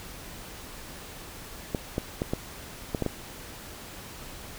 clicks, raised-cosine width 2 ms, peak -13 dBFS, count 7, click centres 1.748 / 1.981 / 2.219 / 2.335 / 2.948 / 3.023 / 3.063 s, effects pink hiss -43 dBFS RMS until 4.58 s

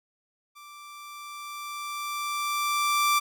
sawtooth tone with level ramp, 1174 Hz, D6, 1 cent flat, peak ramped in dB -42 to -16 dBFS, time 0.55-3.2 s, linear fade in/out 20 ms, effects none

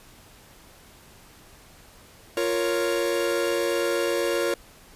45% pulse chord, Bb minor, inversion second, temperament equal, 349.2 / 466.2 / 554.4 Hz, F4 / Bb4 / Db5, 0 / 0 / 0 cents, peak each -27 dBFS, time 2.37-4.54 s, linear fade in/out 2 ms, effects pink hiss -51 dBFS RMS until 4.95 s + resampled to 32000 Hz

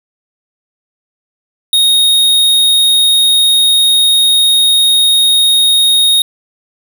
square tone, 3729 Hz, A#7, in tune, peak -7 dBFS, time 1.73-6.22 s, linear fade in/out 2 ms, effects none

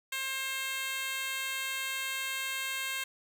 10% pulse tone with high-pass filter, 532 Hz, C5, 29 cents sharp, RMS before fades -35 dBFS, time 0.12-3.04 s, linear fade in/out 5 ms, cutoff 1700 Hz, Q 0.74, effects none

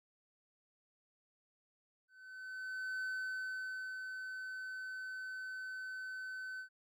triangle tone with ADSR envelope, 1520 Hz, F#6, 46 cents sharp, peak -35 dBFS, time 2.08-6.69 s, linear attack 940 ms, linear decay 960 ms, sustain -5 dB, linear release 94 ms, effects none

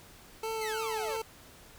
25% pulse tone with vibrato, 440 Hz, A4, in tune, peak -29 dBFS, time 0.43-1.22 s, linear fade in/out 5 ms, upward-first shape sine, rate 3 Hz, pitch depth 25 cents each way
sawtooth exponential sweep, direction down, 2220 to 493.9 Hz, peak -34 dBFS, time 0.61-1.17 s, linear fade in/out 5 ms
effects pink hiss -54 dBFS RMS until 1.78 s

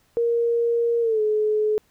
sine tone with pitch glide, 468.4 to 427.1 Hz, A#4 to G#4, +8 to +48 cents, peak -18 dBFS, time 0.17-1.78 s, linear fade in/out 0 ms, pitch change -160 cents, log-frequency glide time 1.01-1.21 s, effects pink hiss -63 dBFS RMS until 1.9 s

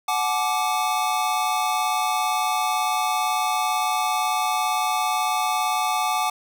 square chord, D major, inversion first, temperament equal with one note detuned, 740 / 857.9 / 1174.7 Hz, F#5 / A5 / D6, 0 / -44 / 0 cents, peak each -26 dBFS, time 0.08-6.3 s, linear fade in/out 5 ms, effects none

